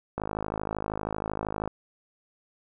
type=click train; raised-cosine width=1 ms; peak=-16 dBFS; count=80; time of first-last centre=0.18-1.676 s; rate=52.8 Hz; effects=none